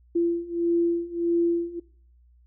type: beating tone pair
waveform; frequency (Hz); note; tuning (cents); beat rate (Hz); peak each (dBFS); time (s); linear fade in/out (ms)
sine; 340 / 341.6; F4 / F4; -46 / -38; 1.6; -26 / -24; 0.15-1.8; 10
effects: noise-tail reverb RT60 0.5 s tail -20 dB re dry + added 60 Hz sine -54 dBFS peak until 2.46 s